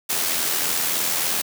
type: noise with amplitude modulation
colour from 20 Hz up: white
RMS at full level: -21 dBFS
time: 0.09-1.42 s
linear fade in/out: 10 ms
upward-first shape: sine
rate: 83.4 Hz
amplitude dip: 40%
effects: high-pass 150 Hz 12 dB/octave